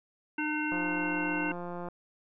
harmonic tone, 303.3 Hz, D#4, 44 cents flat, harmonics 1 / 3 / 5 / 7 / 9, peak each -32 / -38 / -35 / -41 / -36 dBFS, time 0.38-1.52 s, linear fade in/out 5 ms
click train, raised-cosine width 1 ms, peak -26 dBFS, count 205, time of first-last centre 0.72-1.886 s, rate 175 Hz
effects none

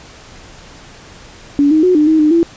sine tone with pitch steps, 286 / 312.3 / 365.1 / 301.7 / 316.2 / 304 / 335.9 Hz, D4 / D#4 / F#4 / D4 / D#4 / D#4 / E4, -46 / +7 / -23 / +47 / +28 / -40 / +33 cents, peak -7 dBFS, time 1.59-2.43 s, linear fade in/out 0 ms, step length 120 ms, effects pink hiss -38 dBFS RMS until 2.56 s + resampled to 16000 Hz

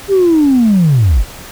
sine linear sweep, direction down, 404.6 to 37.86 Hz, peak -5 dBFS, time 0.08-1.25 s, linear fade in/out 50 ms, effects tanh soft clip ceiling -3 dBFS + pink hiss -32 dBFS RMS until 1.51 s

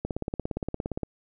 click train, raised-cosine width 2 ms, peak -16 dBFS, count 18, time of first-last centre 0.05-1.033 s, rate 17.3 Hz, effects none

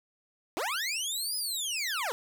20% pulse linear two-way sweep, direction up then down, 278.3 to 5080 to 413.4 Hz, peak -25 dBFS, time 0.57-2.12 s, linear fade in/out 0 ms, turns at 1.36 s, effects none

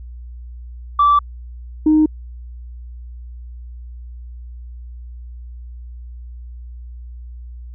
sine tone pair in turn, 1162 / 309 Hz, D6 / D#4, -19 / -12 cents, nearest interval octave + major seventh, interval 2293 cents, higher first, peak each -8 dBFS, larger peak neither, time 0.99-1.19 / 1.86-2.06 s, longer neither, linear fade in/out 5 ms, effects tanh soft clip ceiling -6 dBFS + added 60 Hz sine -31 dBFS peak until 7.74 s

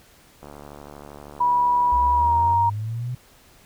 click train, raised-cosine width 1 ms, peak -26 dBFS, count 154, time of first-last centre 0.43-2.535 s, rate 72.7 Hz
sine tone with pitch glide, 975 to 936.9 Hz, B5 to A#5, -23 to +8 cents, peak -16 dBFS, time 1.4-2.7 s, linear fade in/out 10 ms, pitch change -69 cents, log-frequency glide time 2.12-2.35 s
sine linear sweep, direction up, 59.2 to 126.6 Hz, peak -25 dBFS, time 1.92-3.15 s, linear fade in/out 5 ms
effects pink hiss -53 dBFS RMS until 3.65 s

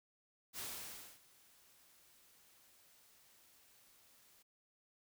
white noise with ADSR envelope, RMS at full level -44 dBFS, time 0.53-4.43 s, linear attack 56 ms, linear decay 600 ms, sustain -23 dB, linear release 13 ms, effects none

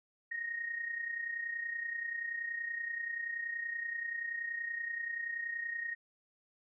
sine tone with amplitude modulation, 1864.7 Hz, A#6, in tune, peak -33 dBFS, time 0.31-5.95 s, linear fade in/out 10 ms, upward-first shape sine, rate 30.5 Hz, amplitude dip 60%, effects none

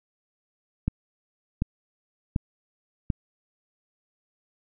click train, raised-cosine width 5 ms, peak -11 dBFS, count 4, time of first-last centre 0.88-3.102 s, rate 1.35 Hz, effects none

